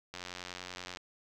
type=click train; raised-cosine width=0.2 ms; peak=-24 dBFS; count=76; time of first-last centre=0.14-0.971 s; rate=90.2 Hz; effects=none